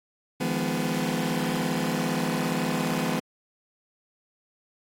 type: chord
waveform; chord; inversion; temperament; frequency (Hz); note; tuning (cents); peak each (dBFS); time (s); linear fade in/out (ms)
sawtooth; F half-diminished seventh; third; just; 157.15 / 174.61 / 209.5 / 251.4; Eb3 / F3 / Ab3 / Cb4; +18 / 0 / +15 / +31; -28 / -27 / -27 / -25; 0.4-3.2; 10
effects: AAC 48 kbps